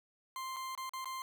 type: tone with dropouts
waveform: 40% pulse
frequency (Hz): 1048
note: C6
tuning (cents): +2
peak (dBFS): -38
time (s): 0.36-1.22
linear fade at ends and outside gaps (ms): 1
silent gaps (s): 0.562-0.566 / 0.751-0.776 / 0.894-0.935 / 1.045-1.056
effects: none